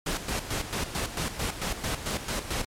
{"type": "noise with tremolo", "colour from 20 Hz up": "pink", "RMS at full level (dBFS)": -29, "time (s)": [0.06, 2.65], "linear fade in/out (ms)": 5, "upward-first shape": "square", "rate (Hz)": 4.5, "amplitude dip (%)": 65, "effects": ["low-pass 11000 Hz 12 dB/octave", "MP3 96 kbps"]}